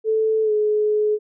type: tone with pitch glide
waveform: sine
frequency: 439 to 423.8 Hz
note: A4 to G#4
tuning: -4 to +35 cents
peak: -16 dBFS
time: 0.04-1.19 s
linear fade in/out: 50 ms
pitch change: -61 cents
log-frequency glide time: 0.43-0.52 s
effects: none